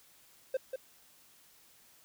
triangle tone with echo, 523.3 Hz, C5, in tune, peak -26 dBFS, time 0.54-0.57 s, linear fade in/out 5 ms, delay 190 ms, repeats 1, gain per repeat -6 dB, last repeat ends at 0.76 s, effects white hiss -62 dBFS RMS until 2.04 s

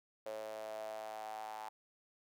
sawtooth tone with high-pass filter sweep, 108.7 Hz, A2, 21 cents flat, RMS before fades -45 dBFS, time 0.26-1.69 s, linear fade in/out 0 ms, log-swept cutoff 550 to 840 Hz, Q 8, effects none

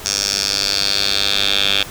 10% pulse tone with band-pass filter sweep, 99.7 Hz, G2, 30 cents sharp, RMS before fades -18 dBFS, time 0.05-1.83 s, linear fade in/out 5 ms, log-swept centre 5800 to 3300 Hz, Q 4.3, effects pink hiss -33 dBFS RMS until 1.9 s

